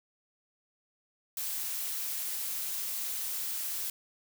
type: noise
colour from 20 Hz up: blue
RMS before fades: -35 dBFS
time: 1.37-3.9 s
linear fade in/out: 2 ms
effects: none